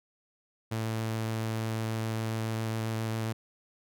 sawtooth tone with vibrato, 111.6 Hz, A2, 25 cents sharp, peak -26 dBFS, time 0.71-3.33 s, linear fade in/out 10 ms, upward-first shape sine, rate 7.4 Hz, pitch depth 10 cents each way, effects none

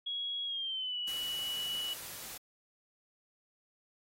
sine tone with pitch glide, 3322 to 2943 Hz, G#7 to F#7, 0 to -10 cents, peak -34 dBFS, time 0.06-1.94 s, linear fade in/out 10 ms, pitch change -210 cents, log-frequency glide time 0.45-0.98 s
white noise, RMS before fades -45 dBFS, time 1.07-2.38 s, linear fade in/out 10 ms
effects AAC 48 kbps

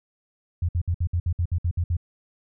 sine tone bursts, 86.5 Hz, F2, 16 cents flat, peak -20 dBFS, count 11, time 0.62-1.968 s, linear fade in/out 5 ms, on 68 ms, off 60 ms, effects none

